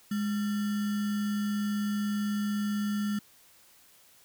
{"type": "tone with sample-and-hold", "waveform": "sine", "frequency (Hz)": 207, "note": "G#3", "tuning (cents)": -5, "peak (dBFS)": -27, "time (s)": [0.11, 3.19], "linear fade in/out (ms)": 5, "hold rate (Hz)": 1575, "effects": ["white hiss -59 dBFS RMS until 4.24 s"]}